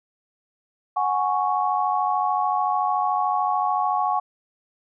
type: chord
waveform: sine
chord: F# suspended second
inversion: none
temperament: equal with one note detuned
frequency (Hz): 737 / 830.6 / 1108.7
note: F#5 / G#5 / C#6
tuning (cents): -7 / 0 / 0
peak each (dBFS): -24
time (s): 0.96-4.2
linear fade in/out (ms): 10
effects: none